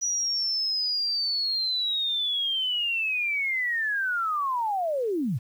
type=linear sweep; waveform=sine; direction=down; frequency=5870 to 98 Hz; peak=-24 dBFS; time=0.01-5.39 s; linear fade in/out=20 ms; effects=9-bit